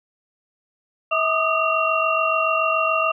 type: tone cluster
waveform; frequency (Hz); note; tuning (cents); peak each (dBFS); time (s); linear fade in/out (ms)
sine; 646 / 1202 / 1249 / 2749; E5 / D6 / D#6 / F7; -35 / +40 / +6 / -28; -23; 1.11-3.12; 10
effects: none